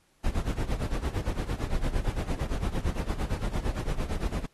brown noise with tremolo, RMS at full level -26 dBFS, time 0.24-4.46 s, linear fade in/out 5 ms, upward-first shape sine, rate 8.8 Hz, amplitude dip 80%, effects pink hiss -67 dBFS RMS until 4.53 s + AAC 32 kbps

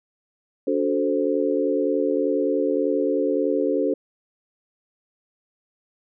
sine chord, D dominant seventh, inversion none, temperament equal with one note detuned, 288.1 / 370 / 440 / 523.3 Hz, D4 / F#4 / A4 / C5, -33 / 0 / 0 / 0 cents, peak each -24 / -26 / -24 / -25 dBFS, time 0.67-3.94 s, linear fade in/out 5 ms, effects none

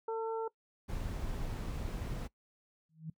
harmonic tone, 449.2 Hz, A4, 36 cents sharp, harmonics 1 / 2 / 3, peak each -34 / -39 / -47 dBFS, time 0.08-0.48 s, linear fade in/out 5 ms
brown noise, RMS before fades -38 dBFS, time 0.88-2.28 s, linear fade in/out 20 ms
sine tone with exponential growth, 159.3 Hz, D#3, 41 cents sharp, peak -36 dBFS, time 2.89-3.1 s, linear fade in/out 5 ms, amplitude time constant 45 ms
effects noise-tail reverb RT60 0.1 s tail -21 dB re dry

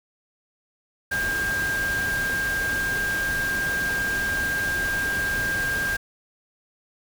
sine tone in noise, 1600 Hz, G6, 35 cents sharp, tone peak -23 dBFS, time 1.11-5.97 s, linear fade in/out 10 ms, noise pink, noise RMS -32 dBFS, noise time 1.11-5.97 s, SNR +6 dB, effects none

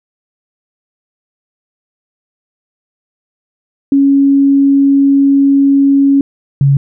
sine tone pair in turn, 277.2 / 139.16 Hz, C#4 / C#3, 0 / +7 cents, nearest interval octave, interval 1193 cents, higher first, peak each -5 dBFS, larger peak neither, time 3.92-6.21 / 6.61-6.77 s, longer first, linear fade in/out 2 ms, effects none

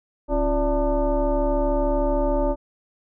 sine tone with frequency modulation, 272.3 Hz, C#4, 31 cents flat, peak -18 dBFS, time 0.28-2.56 s, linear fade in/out 50 ms, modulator 309 Hz, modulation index 1.7, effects none

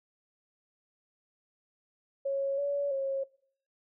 sine tone with pitch steps, 550 / 568 / 543 Hz, C#5 / C#5 / C#5, -14 / +42 / -36 cents, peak -28 dBFS, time 2.25-3.24 s, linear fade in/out 10 ms, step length 330 ms, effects noise-tail reverb RT60 0.6 s tail -23 dB re dry

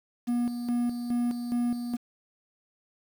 triangle tone with tremolo, 240.7 Hz, B3, 44 cents flat, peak -22 dBFS, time 0.27-1.97 s, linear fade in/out 20 ms, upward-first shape square, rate 2.4 Hz, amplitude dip 55%, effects 8-bit

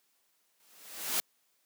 white noise with exponential growth, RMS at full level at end -28 dBFS, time 0.6-1.2 s, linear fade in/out 0 ms, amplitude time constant 130 ms, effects white hiss -73 dBFS RMS until 1.65 s + high-pass 200 Hz 12 dB/octave

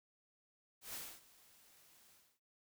white noise with ADSR envelope, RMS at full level -45 dBFS, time 0.81-2.4 s, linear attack 130 ms, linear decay 260 ms, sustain -21 dB, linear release 280 ms, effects noise-tail reverb RT60 0.2 s tail -25 dB re dry

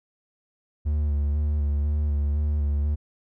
triangle tone with vibrato, 73.42 Hz, D2, in tune, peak -19 dBFS, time 0.85-2.96 s, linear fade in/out 20 ms, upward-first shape square, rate 2 Hz, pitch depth 27 cents each way, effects none

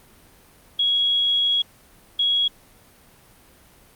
sine tone bursts at uneven times, 3322 Hz, G#7, in tune, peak -17 dBFS, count 2, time 0.79-1.62 / 2.19-2.48 s, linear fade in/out 5 ms, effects pink hiss -52 dBFS RMS until 3.95 s + Opus 32 kbps

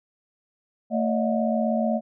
sine tone cluster, 224.7 / 576 / 632 / 719 Hz, A3 / D5 / D#5 / F#5, +37 / -34 / +27 / -50 cents, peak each -23 / -29 / -27 / -30 dBFS, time 0.9-2.01 s, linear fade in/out 50 ms, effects none

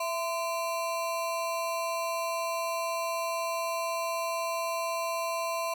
square ring-modulated tone, 847 Hz, G#5, 34 cents sharp, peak -27 dBFS, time 0-5.74 s, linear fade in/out 5 ms, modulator 182 Hz, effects none

